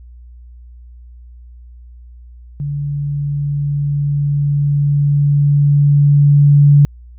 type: tone with level ramp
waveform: sine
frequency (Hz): 143.9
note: D3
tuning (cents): -35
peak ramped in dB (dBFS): -18 to -4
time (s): 2.6-6.85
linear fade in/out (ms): 0
effects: added 60 Hz sine -35 dBFS peak until 7.18 s